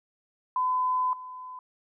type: tone with level steps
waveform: sine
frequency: 1012 Hz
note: B5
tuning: 42 cents sharp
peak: -23 / -38 dBFS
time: 0.56-1.59 s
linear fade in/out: 2 ms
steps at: 1.13 s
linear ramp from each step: 2 ms
effects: none